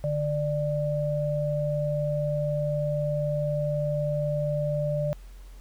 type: tone pair together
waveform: sine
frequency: 148 / 592 Hz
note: D3 / D5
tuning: +14 / +14 cents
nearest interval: 2 octaves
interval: 2400 cents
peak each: -27 dBFS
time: 0.04-5.13 s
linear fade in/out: 0 ms
effects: added 44 Hz sine -42 dBFS peak until 5.6 s + pink hiss -58 dBFS RMS until 5.6 s